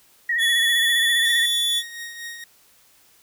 sine tone with vibrato, 1864.7 Hz, A#6, in tune, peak -19 dBFS, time 0.29-1.46 s, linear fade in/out 5 ms, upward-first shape sine, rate 15 Hz, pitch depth 55 cents each way
45% pulse tone with pitch glide, 3400 to 3451 Hz, G#7 to A7, +40 to -34 cents, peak -19 dBFS, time 0.38-1.83 s, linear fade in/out 50 ms, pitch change +26 cents, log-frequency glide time 0.52-1.29 s
sawtooth tone with tremolo, 1870 Hz, A#6, 5 cents sharp, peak -27 dBFS, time 1.25-2.44 s, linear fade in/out 2 ms, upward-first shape triangle, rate 4.2 Hz, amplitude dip 55%
effects white hiss -56 dBFS RMS until 3.22 s

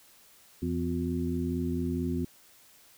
harmonic tone with a mistuned harmonic, 84.4 Hz, E2, 41 cents sharp, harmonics 1 / 2 / 3 / 4, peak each -34 / -34 / -31 / -36 dBFS, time 0.62-2.25 s, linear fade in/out 5 ms, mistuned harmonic 4, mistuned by +89 cents, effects white hiss -58 dBFS RMS until 2.97 s

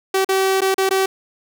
sawtooth tone with dropouts, 383.4 Hz, G4, 38 cents flat, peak -11 dBFS, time 0.14-1.06 s, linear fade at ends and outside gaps 5 ms, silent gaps 0.247-0.289 / 0.607-0.617 / 0.744-0.78 / 0.892-0.908 s, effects none

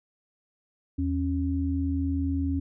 sine tone pair together, 81.5 / 274.1 Hz, E2 / C#4, -19 / -19 cents, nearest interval octave + major sixth, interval 2100 cents, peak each -27 dBFS, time 0.98-2.6 s, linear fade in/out 10 ms, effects none

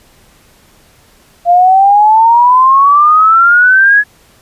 sine exponential sweep, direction up, 688 to 1697 Hz, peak -3 dBFS, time 1.45-4.04 s, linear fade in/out 50 ms, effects pink hiss -46 dBFS RMS until 4.41 s + resampled to 32000 Hz

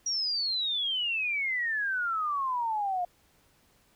sine exponential sweep, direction down, 5750 to 698.5 Hz, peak -27 dBFS, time 0.06-3.05 s, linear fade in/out 5 ms, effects pink hiss -65 dBFS RMS until 3.95 s

